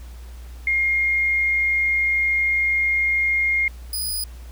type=tone pair in turn; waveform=sine / 10% pulse; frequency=2131 / 4964 Hz; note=C7 / D#8; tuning=+31 / -5 cents; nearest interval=octave + minor third; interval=1464 cents; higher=second; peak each=-17 dBFS; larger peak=neither; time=0.67-3.68 / 3.93-4.24 s; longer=first; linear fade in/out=2 ms; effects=added 60 Hz sine -35 dBFS peak until 4.51 s + pink hiss -50 dBFS RMS until 4.51 s